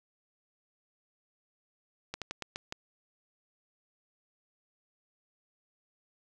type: slowing click train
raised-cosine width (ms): 0.2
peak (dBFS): -19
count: 6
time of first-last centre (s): 2.14-2.724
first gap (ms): 77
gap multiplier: 1.21
effects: 10-bit